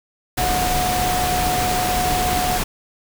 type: tone in noise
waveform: sine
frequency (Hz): 728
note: F#5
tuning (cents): -28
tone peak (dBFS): -20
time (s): 0.38-2.58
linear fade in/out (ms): 10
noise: pink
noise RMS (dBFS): -22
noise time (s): 0.37-2.64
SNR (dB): -1
effects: none